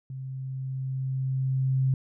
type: tone with level ramp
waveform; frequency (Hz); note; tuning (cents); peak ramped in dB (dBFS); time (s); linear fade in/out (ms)
sine; 132.1; C3; +17; -34 to -20; 0.1-1.94; 2
effects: none